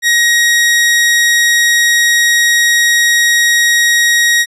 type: tone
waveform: sawtooth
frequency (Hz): 1890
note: A#6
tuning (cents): +23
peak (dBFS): -4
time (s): 0.02-4.46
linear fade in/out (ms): 50
effects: low-pass 11000 Hz 12 dB/octave